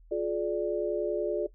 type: chord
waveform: sine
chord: D diminished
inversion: first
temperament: just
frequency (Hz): 352.4 / 422.9 / 587.3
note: F4 / Ab4 / D5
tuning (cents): +16 / +31 / 0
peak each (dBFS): -31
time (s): 0.11-1.47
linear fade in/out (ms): 10
effects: noise-tail reverb RT60 0.1 s tail -17 dB re dry + added 41 Hz sine -52 dBFS peak until 1.54 s